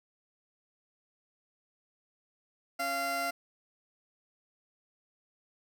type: tone pair together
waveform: 20% pulse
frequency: 275.1 / 690 Hz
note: C#4 / F5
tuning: -13 / -21 cents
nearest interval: octave + major third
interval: 1592 cents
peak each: -37 / -26 dBFS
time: 2.79-3.31 s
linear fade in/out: 10 ms
effects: none